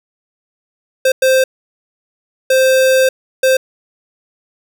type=tone bursts at uneven times; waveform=square; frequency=523 Hz; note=C5; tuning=1 cent flat; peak=-9 dBFS; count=4; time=1.05-1.12 / 1.22-1.44 / 2.5-3.09 / 3.43-3.57 s; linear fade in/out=5 ms; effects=none